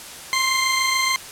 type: tone pair together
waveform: 20% pulse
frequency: 1055 / 2083 Hz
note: C6 / C7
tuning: +14 / -8 cents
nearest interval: octave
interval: 1178 cents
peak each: -16 dBFS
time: 0.33-1.16 s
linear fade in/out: 0 ms
effects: white hiss -37 dBFS RMS until 1.31 s + low-pass 11000 Hz 12 dB/octave